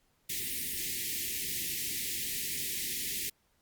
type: band-stop noise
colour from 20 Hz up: white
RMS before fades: -35 dBFS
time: 0.29-3.3 s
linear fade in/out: 10 ms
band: 430 to 1800 Hz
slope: 96 dB/octave
effects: pink hiss -72 dBFS RMS until 3.61 s + Opus 48 kbps